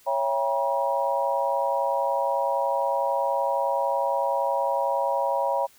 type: chord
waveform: sine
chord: C# diminished seventh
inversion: none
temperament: just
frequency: 554.4 / 665.2 / 798.3 / 957.9 Hz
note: C#5 / E5 / G5 / Bb5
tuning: 0 / +16 / +31 / +47 cents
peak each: -26 / -30 / -29 / -26 dBFS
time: 0.06-5.67 s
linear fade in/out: 20 ms
effects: white hiss -56 dBFS RMS until 5.78 s